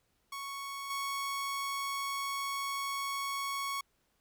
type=tone with level steps; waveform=sawtooth; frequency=1108.7 Hz; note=C#6; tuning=in tune; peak=-35 / -30 dBFS; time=0.32-3.81 s; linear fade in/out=5 ms; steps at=0.9 s; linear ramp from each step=5 ms; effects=pink hiss -75 dBFS RMS until 4.2 s